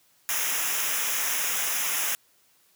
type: noise with comb filter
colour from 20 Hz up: white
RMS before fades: -27 dBFS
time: 0.29-2.15 s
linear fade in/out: 0 ms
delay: 0.23 ms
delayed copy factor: -0.8
effects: white hiss -63 dBFS RMS until 2.75 s + high-pass 80 Hz 12 dB/octave